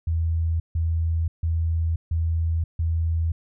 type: tone bursts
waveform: sine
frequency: 82.1 Hz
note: E2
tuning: 6 cents flat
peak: -20 dBFS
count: 5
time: 0.07-3.32 s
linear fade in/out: 5 ms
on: 530 ms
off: 150 ms
effects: none